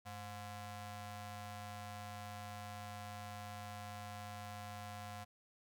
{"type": "ring-modulated tone", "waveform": "sawtooth", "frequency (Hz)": 311.1, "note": "D#4", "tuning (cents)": 0, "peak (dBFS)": -39, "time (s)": [0.05, 5.25], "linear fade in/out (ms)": 20, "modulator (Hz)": 408, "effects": []}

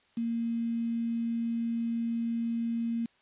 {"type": "tone with quantisation", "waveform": "sine", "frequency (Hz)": 231.5, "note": "A#3", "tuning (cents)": -12, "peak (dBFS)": -28, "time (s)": [0.17, 3.06], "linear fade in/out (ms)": 5, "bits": 8, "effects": ["white hiss -66 dBFS RMS until 3.21 s", "resampled to 8000 Hz"]}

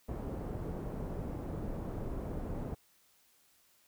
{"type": "low-pass noise", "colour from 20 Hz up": "pink", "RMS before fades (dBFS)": -39, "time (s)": [0.08, 2.75], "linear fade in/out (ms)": 10, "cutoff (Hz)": 570, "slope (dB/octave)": 12, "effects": ["white hiss -68 dBFS RMS until 3.87 s"]}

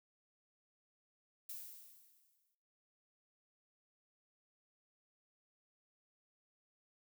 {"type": "noise with exponential decay", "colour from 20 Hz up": "violet", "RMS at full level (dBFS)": -45, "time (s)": [1.49, 2.55], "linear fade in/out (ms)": 5, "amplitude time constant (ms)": 230, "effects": ["noise-tail reverb RT60 0.7 s tail -18 dB re dry"]}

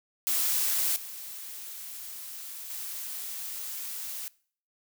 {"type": "noise with level steps", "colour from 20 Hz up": "blue", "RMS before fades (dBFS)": [-27, -41, -37], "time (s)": [0.27, 4.28], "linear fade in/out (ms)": 0, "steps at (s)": [0.96, 2.7], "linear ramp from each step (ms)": 2, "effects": ["noise-tail reverb RT60 0.5 s tail -22 dB re dry"]}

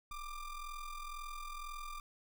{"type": "ring-modulated tone", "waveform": "square", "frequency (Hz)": 600, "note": "D5", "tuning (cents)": 37, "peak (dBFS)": -40, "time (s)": [0.11, 2], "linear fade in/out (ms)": 2, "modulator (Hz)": 579, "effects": []}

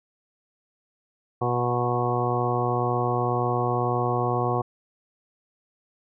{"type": "harmonic tone with a mistuned harmonic", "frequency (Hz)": 121.9, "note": "B2", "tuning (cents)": -22, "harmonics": [1, 2, 3, 4, 5, 6, 7, 8, 9], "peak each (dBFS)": [-27, -34, -29, -30, -37, -28, -34, -35, -30], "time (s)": [1.41, 4.62], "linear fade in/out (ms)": 10, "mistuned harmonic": 7, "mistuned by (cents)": 16, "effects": []}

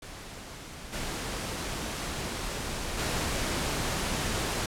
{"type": "noise with level steps", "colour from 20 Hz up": "pink", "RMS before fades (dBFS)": [-43, -34, -30], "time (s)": [0.02, 4.66], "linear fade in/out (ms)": 5, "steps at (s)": [0.92, 2.97], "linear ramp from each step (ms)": 20, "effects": ["low-pass 10000 Hz 12 dB/octave"]}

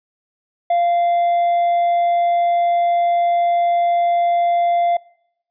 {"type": "tone with hard clipping", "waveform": "sine", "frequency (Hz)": 693, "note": "F5", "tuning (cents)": -14, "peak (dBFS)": -14, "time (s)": [0.7, 4.97], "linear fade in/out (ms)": 5, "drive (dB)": 2, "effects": ["noise-tail reverb RT60 0.8 s tail -25 dB re dry", "resampled to 11025 Hz"]}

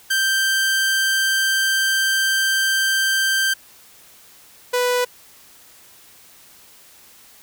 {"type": "tone pair in turn", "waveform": "sawtooth", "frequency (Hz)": [1568, 493.9], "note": ["G6", "B4"], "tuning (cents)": [0, 0], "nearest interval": "octave + minor sixth", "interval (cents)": 2000, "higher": "first", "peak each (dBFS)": -13, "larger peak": "neither", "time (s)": [[0.1, 3.54], [4.73, 5.05]], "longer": "first", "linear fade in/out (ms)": 10, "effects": ["white hiss -48 dBFS RMS until 7.42 s"]}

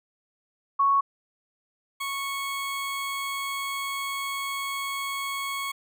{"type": "tone pair in turn", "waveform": ["sine", "20% pulse"], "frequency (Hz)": [1108.7, 1104], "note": ["C#6", "C#6"], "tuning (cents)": [0, -7], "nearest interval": "unison", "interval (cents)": 7, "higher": "first", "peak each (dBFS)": [-18, -24], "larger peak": "first", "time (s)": [[0.79, 1.01], [2, 5.72]], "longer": "second", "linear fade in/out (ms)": 10, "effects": []}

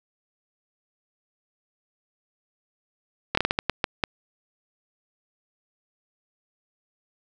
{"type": "slowing click train", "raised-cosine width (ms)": 0.3, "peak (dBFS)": -5, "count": 9, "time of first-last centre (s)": [3.35, 4.038], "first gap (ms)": 24, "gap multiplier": 1.35, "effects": []}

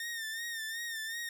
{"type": "tone with vibrato", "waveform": "sawtooth", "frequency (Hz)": 1820, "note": "A#6", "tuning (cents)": -42, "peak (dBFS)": -33, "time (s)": [0, 1.29], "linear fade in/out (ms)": 2, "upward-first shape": "sine", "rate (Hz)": 2.7, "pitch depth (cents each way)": 60, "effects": []}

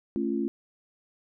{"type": "chord", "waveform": "sine", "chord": "A augmented", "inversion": "none", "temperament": "just", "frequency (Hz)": [220, 275, 343.8], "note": ["A3", "C#4", "E#4"], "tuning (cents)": [0, -14, -27], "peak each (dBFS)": -30, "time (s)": [0.16, 0.48], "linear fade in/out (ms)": 0, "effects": []}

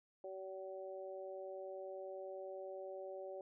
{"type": "harmonic tone", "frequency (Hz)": 190, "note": "F#3", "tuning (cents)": 46, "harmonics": [2, 3, 4], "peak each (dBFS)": [-49, -47, -55], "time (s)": [0.24, 3.41], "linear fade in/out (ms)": 2, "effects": []}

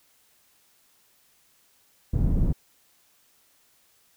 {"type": "low-pass noise", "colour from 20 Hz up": "pink", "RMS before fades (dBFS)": -22, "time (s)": [2.13, 2.53], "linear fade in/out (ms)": 10, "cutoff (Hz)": 200, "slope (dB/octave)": 12, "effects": ["white hiss -63 dBFS RMS until 4.16 s"]}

